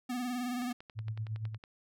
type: tone with vibrato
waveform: square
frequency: 246.9 Hz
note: B3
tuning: in tune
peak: -34 dBFS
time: 0.09-0.73 s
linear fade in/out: 10 ms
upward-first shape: sine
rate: 19 Hz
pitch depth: 51 cents each way
type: click train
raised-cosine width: 0.3 ms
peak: -33 dBFS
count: 12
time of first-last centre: 0.62-1.639 s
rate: 10.8 Hz
type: tone with tremolo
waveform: sine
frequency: 109.4 Hz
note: A2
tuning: 9 cents flat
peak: -32 dBFS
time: 0.95-1.58 s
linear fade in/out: 50 ms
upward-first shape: sine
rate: 8.5 Hz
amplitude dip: 65%
effects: none